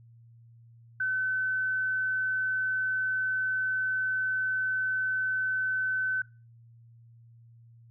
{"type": "tone", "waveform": "sine", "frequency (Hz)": 1520, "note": "F#6", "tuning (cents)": 46, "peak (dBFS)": -26, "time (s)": [1, 6.22], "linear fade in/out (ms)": 5, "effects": ["noise-tail reverb RT60 0.3 s tail -19 dB re dry", "added 116 Hz sine -52 dBFS peak until 7.9 s"]}